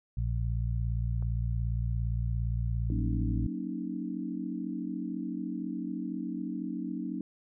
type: harmonic tone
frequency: 57.4 Hz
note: A#1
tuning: 26 cents flat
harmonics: 1 / 2 / 3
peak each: -30 / -31 / -42 dBFS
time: 0.17-3.47 s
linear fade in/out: 5 ms
type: click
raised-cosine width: 1 ms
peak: -38 dBFS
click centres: 1.225 s
type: chord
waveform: sine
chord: D# minor seventh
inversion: first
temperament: equal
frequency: 185 / 233.1 / 277.2 / 311.1 Hz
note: F#3 / A#3 / C#4 / D#4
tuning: 0 / 0 / 0 / 0 cents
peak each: -38 dBFS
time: 2.9-7.21 s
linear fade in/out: 2 ms
effects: none